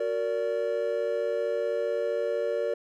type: chord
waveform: triangle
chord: Gb augmented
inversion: none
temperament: just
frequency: 370 / 462.5 / 578.1 Hz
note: Gb4 / Bb4 / D5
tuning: 0 / -14 / -27 cents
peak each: -33 / -27 / -27 dBFS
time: 0-2.74 s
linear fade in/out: 5 ms
effects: none